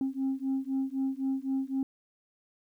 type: beating tone pair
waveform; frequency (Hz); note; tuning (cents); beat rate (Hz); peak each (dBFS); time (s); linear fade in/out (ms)
sine; 265.8 / 269.7; C4 / C#4; +27 / -47; 3.9; -30; 0.01-1.83; 2
effects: tanh soft clip ceiling -24 dBFS + 11-bit